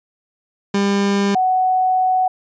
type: tone pair in turn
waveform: 30% pulse / sine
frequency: 199.9 / 744.1 Hz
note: G3 / F#5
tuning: +34 / +10 cents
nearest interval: octave + major seventh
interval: 2276 cents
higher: second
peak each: -12 / -13 dBFS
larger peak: first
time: 0.74-1.35 / 1.35-2.28 s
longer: second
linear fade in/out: 5 ms
effects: resampled to 16000 Hz